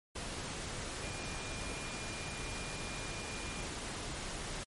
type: tone in noise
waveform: sine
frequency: 2412 Hz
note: D7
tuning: 46 cents sharp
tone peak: -48 dBFS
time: 1.02-3.63 s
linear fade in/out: 10 ms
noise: pink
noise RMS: -41 dBFS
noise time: 0.15-4.64 s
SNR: -10 dB
effects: low-pass 12000 Hz 12 dB/octave + MP3 48 kbps